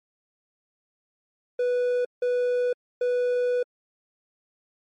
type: tone bursts at uneven times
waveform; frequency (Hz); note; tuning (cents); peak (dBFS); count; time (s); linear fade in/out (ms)
triangle; 492.6; B4; -5; -19; 3; 1.59-2.05 / 2.22-2.73 / 3.01-3.63; 5
effects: MP3 48 kbps